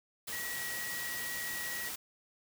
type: tone in noise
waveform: sine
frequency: 1917 Hz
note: A#6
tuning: 48 cents sharp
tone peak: -39 dBFS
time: 0.32-1.89 s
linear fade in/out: 10 ms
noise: white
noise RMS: -40 dBFS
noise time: 0.27-1.96 s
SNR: -2 dB
effects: none